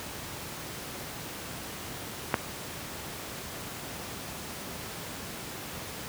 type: clicks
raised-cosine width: 0.5 ms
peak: -24 / -7 dBFS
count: 2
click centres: 2.328 / 2.342 s
effects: pink hiss -39 dBFS RMS until 6.08 s + high-pass 80 Hz 12 dB/octave